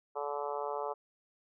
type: harmonic tone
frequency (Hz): 144.6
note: D3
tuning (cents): -27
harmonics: 3 / 4 / 5 / 6 / 7 / 8 / 9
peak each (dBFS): -39 / -40 / -42 / -40 / -43 / -44 / -48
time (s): 0.15-0.94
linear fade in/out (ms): 20
effects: none